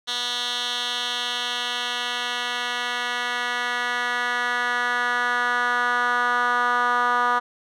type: tone with band-pass filter sweep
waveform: 10% pulse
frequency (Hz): 243.7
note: B3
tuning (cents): -23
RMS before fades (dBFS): -24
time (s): 0.07-7.4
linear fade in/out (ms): 20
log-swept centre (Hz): 3700 to 1200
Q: 2.3
effects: none